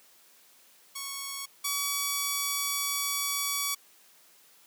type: tone pair in turn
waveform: 5% pulse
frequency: 1108.7 / 1136.6 Hz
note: C#6 / C#6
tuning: 0 / +43 cents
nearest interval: unison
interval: 43 cents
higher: second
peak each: -23 / -16 dBFS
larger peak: second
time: 0.95-1.46 / 1.64-3.75 s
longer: second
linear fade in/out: 10 ms
effects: white hiss -59 dBFS RMS until 4.66 s + high-pass 200 Hz 12 dB/octave